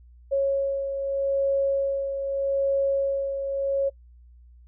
sine beating tone pair, 550 / 550.81 Hz, C#5 / C#5, -14 / -11 cents, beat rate 0.81 Hz, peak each -22 / -31 dBFS, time 0.31-3.9 s, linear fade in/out 20 ms, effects noise-tail reverb RT60 0.1 s tail -25 dB re dry + added 60 Hz sine -48 dBFS peak until 4.67 s

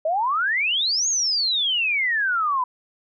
sine exponential two-way sweep, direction up then down, 607 to 6730 to 981 Hz, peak -19 dBFS, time 0.05-2.64 s, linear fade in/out 5 ms, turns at 1.08 s, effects none

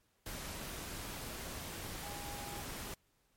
sine tone in noise, 815 Hz, G#5, 33 cents flat, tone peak -48 dBFS, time 2.03-2.62 s, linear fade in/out 2 ms, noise pink, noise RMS -44 dBFS, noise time 0.26-2.94 s, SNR -7 dB, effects pink hiss -75 dBFS RMS until 3.36 s + MP3 64 kbps

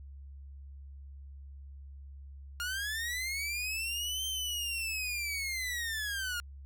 sawtooth linear two-way sweep, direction up then down, 1405 to 3136 to 1405 Hz, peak -30 dBFS, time 2.6-6.4 s, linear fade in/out 0 ms, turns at 4.26 s, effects added 69 Hz sine -45 dBFS peak until 6.65 s

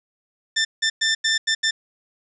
15% pulse tone bursts at uneven times, 1783 Hz, A6, 22 cents sharp, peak -11 dBFS, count 6, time 0.56-0.65 / 0.82-0.9 / 1.01-1.15 / 1.24-1.38 / 1.47-1.55 / 1.63-1.71 s, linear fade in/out 10 ms, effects resampled to 16000 Hz + 8-bit

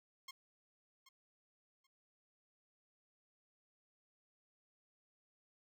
10% pulse tone with echo, 1073 Hz, C6, 43 cents sharp, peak -39 dBFS, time 0.28-0.31 s, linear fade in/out 5 ms, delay 780 ms, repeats 2, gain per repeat -14 dB, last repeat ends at 1.87 s, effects none

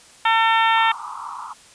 harmonic tone, 450 Hz, A4, 39 cents sharp, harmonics 2 / 3 / 4 / 5 / 6 / 7 / 8, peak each -17 / -21 / -23 / -25 / -27 / -28 / -29 dBFS, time 0.25-0.92 s, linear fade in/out 5 ms
pink band-pass noise, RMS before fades -33 dBFS, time 0.74-1.54 s, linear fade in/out 20 ms, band 860 to 1300 Hz, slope 96 dB/octave
effects white hiss -48 dBFS RMS until 1.74 s + resampled to 22050 Hz

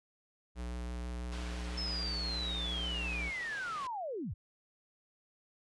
square tone with vibrato, 60.5 Hz, B1, 35 cents flat, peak -38 dBFS, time 0.55-3.32 s, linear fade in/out 50 ms, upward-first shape square, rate 6.1 Hz, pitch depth 10 cents each way
white low-pass noise, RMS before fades -49 dBFS, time 1.32-3.87 s, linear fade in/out 2 ms, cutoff 3500 Hz, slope 12 dB/octave
sine linear sweep, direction down, 5280 to 54.1 Hz, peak -36 dBFS, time 1.77-4.34 s, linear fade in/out 10 ms
effects resampled to 24000 Hz

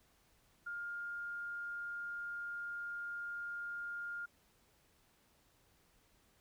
sine tone, 1410 Hz, F6, 16 cents sharp, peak -40 dBFS, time 0.66-4.26 s, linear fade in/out 10 ms, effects pink hiss -71 dBFS RMS until 6.4 s

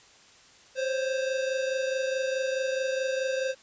square tone pair together, 523.3 / 548 Hz, C5 / C#5, 0 / -20 cents, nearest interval minor second, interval 80 cents, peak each -28 / -35 dBFS, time 0.75-3.55 s, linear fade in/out 50 ms, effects white hiss -55 dBFS RMS until 3.62 s + resampled to 16000 Hz

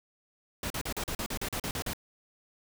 pink noise bursts, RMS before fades -34 dBFS, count 12, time 0.63-1.934 s, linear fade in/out 2 ms, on 72 ms, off 40 ms, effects none

